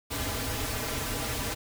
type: noise with comb filter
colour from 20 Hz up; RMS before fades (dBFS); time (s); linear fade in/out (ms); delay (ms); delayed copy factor
pink; -32; 0.1-1.55; 20; 5.5; -0.95
effects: none